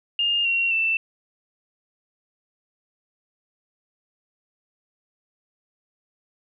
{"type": "tone with pitch steps", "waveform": "sine", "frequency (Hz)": [2822, 2743, 2667], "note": ["F7", "F7", "E7"], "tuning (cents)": [17, -32, 20], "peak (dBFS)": -19, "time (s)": [0.19, 0.97], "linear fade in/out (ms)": 2, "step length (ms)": 260, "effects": []}